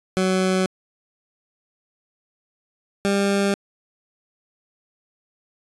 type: tone pair in turn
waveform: 20% pulse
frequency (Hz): 187.1 / 199.11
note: F#3 / G3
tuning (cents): +20 / +27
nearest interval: minor second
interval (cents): 107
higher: second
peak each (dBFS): -13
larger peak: neither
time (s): 0.17-0.66 / 3.05-3.54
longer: neither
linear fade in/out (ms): 0
effects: resampled to 24000 Hz